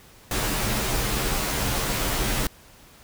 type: noise with comb filter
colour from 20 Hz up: pink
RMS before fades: -25 dBFS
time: 0.31-2.47 s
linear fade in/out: 2 ms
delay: 12 ms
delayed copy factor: -0.95
effects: pink hiss -51 dBFS RMS until 3.03 s